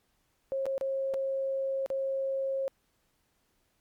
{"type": "tone with dropouts", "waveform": "sine", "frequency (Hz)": 539, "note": "C#5", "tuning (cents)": -49, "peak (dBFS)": -28, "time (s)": [0.52, 2.68], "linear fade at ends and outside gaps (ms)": 0, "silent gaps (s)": [[0.656, 0.665], [0.78, 0.811], [1.138, 1.142], [1.861, 1.902]], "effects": ["pink hiss -73 dBFS RMS until 3.8 s", "MP3 96 kbps"]}